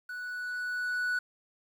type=tone with level ramp; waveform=triangle; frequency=1478 Hz; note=F#6; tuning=2 cents flat; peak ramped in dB=-35 to -25 dBFS; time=0.09-1.19 s; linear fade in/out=5 ms; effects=10-bit